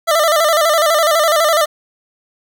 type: tone with vibrato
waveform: 25% pulse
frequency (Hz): 633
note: D#5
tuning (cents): +30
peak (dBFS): -7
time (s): 0.07-1.66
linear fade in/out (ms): 20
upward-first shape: square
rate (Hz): 12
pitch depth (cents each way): 87
effects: none